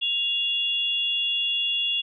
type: tone pair together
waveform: sine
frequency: 2800 / 3379 Hz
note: F7 / G#7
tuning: +4 / +29 cents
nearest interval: minor third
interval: 325 cents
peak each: -25 dBFS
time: 0.01-2.02 s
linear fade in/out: 20 ms
effects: none